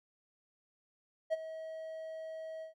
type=tone with ADSR envelope; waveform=triangle; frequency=640 Hz; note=D#5; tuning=49 cents sharp; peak=-25 dBFS; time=1.3-2.74 s; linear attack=30 ms; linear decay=26 ms; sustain=-14 dB; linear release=120 ms; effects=none